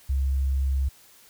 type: tone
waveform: sine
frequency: 67.4 Hz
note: C#2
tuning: 48 cents flat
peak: -21 dBFS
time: 0.09-0.89 s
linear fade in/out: 10 ms
effects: white hiss -54 dBFS RMS until 1.29 s